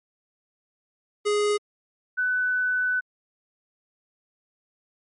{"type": "tone pair in turn", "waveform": ["square", "sine"], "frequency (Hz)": [415.3, 1498.5], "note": ["G#4", "F#6"], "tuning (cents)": [0, 22], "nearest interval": "octave + minor seventh", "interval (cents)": 2222, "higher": "second", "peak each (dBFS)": -21, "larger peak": "neither", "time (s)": [[1.25, 1.58], [2.17, 3.01]], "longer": "second", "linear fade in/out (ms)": 20, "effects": ["MP3 48 kbps"]}